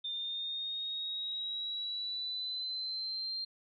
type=linear sweep; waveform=sine; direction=up; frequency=3594 to 4186 Hz; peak=-35 dBFS; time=0.04-3.45 s; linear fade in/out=10 ms; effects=none